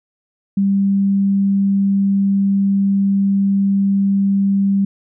sine tone, 197.2 Hz, G3, 11 cents sharp, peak -12 dBFS, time 0.57-4.85 s, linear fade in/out 5 ms, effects none

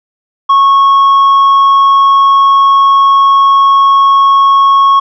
sine tone with tanh clipping, 1100 Hz, C#6, 14 cents flat, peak -4 dBFS, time 0.49-5 s, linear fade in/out 10 ms, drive 3 dB, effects none

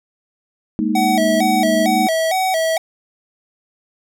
sine chord, Ab suspended second, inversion none, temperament equal, 207.7 / 233.1 / 311.1 Hz, Ab3 / Bb3 / Eb4, 0 / 0 / 0 cents, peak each -20 dBFS, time 0.79-2.07 s, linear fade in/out 0 ms
square tone with vibrato, 698.5 Hz, F5, in tune, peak -16 dBFS, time 0.95-2.78 s, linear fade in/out 5 ms, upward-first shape square, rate 2.2 Hz, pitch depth 130 cents each way
effects none

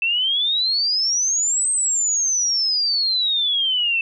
sine exponential two-way sweep, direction up then down, 2643 to 8372 to 2643 Hz, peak -17 dBFS, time 0.02-4.01 s, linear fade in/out 2 ms, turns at 1.7 s, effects none

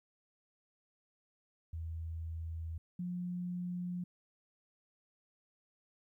sine tone pair in turn, 81.7 / 177.98 Hz, E2 / F3, -15 / +33 cents, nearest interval octave + minor second, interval 1348 cents, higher second, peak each -38 / -36 dBFS, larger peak second, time 1.73-2.78 / 2.99-4.04 s, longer neither, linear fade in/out 5 ms, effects 13-bit

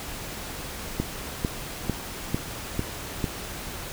click train, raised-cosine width 3 ms, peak -11 dBFS, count 6, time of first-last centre 1-3.242 s, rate 2.23 Hz, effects pink hiss -36 dBFS RMS until 3.92 s

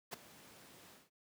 pink noise with ADSR envelope, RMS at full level -40 dBFS, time 0.11-1.1 s, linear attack 25 ms, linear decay 10 ms, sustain -18 dB, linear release 180 ms, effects high-pass 150 Hz 12 dB/octave

